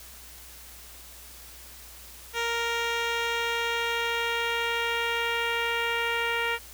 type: tone with low-pass filter sweep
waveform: 10% pulse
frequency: 466.2 Hz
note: A#4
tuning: in tune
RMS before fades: -28 dBFS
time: 2.33-6.59 s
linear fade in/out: 50 ms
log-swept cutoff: 4800 to 2700 Hz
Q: 1.6
effects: added 60 Hz sine -51 dBFS peak until 6.73 s + white hiss -47 dBFS RMS until 6.73 s